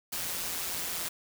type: noise with amplitude modulation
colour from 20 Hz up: white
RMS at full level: -32 dBFS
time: 0.12-1.09 s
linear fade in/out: 10 ms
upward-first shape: sine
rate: 171 Hz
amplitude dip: 55%
effects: none